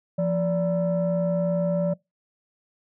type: tone pair together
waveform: sine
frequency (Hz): 172.7 / 580.9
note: F3 / D5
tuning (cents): -19 / -19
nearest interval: octave + major sixth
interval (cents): 2100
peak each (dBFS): -22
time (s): 0.18-1.94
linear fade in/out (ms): 10
effects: noise-tail reverb RT60 0.2 s tail -24 dB re dry + tanh soft clip ceiling -17 dBFS